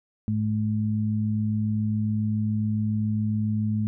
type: tone pair together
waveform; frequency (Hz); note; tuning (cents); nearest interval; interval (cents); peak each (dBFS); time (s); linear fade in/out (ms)
sine; 107.2 / 214.4; A2 / A3; -45 / -45; octave; 1200; -25; 0.28-3.87; 0
effects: none